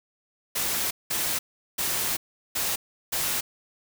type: noise bursts at uneven times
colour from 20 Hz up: white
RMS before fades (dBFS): -27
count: 5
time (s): 0.55-0.91 / 1.1-1.39 / 1.78-2.17 / 2.55-2.76 / 3.12-3.41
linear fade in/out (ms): 10
effects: none